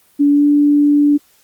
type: tone with pitch glide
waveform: sine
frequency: 287.2 to 291.2 Hz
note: D4 to D4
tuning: -39 to -15 cents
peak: -8 dBFS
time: 0.19-1.18 s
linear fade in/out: 20 ms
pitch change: +24 cents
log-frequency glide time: 0.3-0.46 s
effects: white hiss -53 dBFS RMS until 1.43 s + Opus 32 kbps